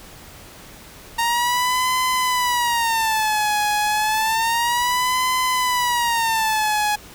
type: tone with vibrato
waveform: sawtooth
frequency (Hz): 923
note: A#5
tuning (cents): -17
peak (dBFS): -14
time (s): 1.18-6.96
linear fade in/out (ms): 10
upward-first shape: sine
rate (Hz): 0.3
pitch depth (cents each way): 170
effects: pink hiss -42 dBFS RMS until 7.14 s